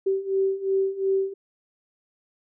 sine beating tone pair, 385 / 387.8 Hz, G4 / G4, -31 / -19 cents, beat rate 2.8 Hz, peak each -26 / -23 dBFS, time 0.06-1.34 s, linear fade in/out 10 ms, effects none

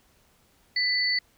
sine tone pair together, 1994 / 4483 Hz, B6 / C#8, +16 / +19 cents, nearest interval octave + major second, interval 1403 cents, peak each -25 dBFS, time 0.76-1.19 s, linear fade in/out 5 ms, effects pink hiss -63 dBFS RMS until 1.37 s

